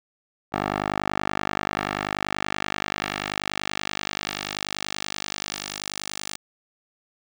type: tone with band-pass filter sweep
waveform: 10% pulse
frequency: 50.4 Hz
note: G1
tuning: 49 cents sharp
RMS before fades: -30 dBFS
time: 0.52-6.37 s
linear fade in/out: 20 ms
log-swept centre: 1000 to 7000 Hz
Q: 0.85
effects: none